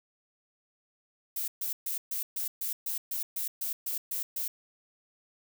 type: noise bursts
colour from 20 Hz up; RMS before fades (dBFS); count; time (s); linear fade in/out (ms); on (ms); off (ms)
violet; -33; 13; 1.36-4.48; 5; 120; 130
effects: none